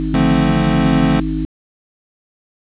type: harmonic tone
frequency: 52.6 Hz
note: G#1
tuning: 23 cents sharp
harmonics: 1 / 3 / 5 / 6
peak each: -22 / -24 / -23 / -21 dBFS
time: 0-1.45 s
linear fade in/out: 0 ms
type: chord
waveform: square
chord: D minor seventh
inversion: none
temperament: equal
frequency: 146.83 / 174.61 / 220 / 261.6 Hz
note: D3 / F3 / A3 / C4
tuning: 0 / 0 / 0 / 0 cents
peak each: -19 dBFS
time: 0.14-1.2 s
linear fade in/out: 2 ms
effects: resampled to 8000 Hz + 7-bit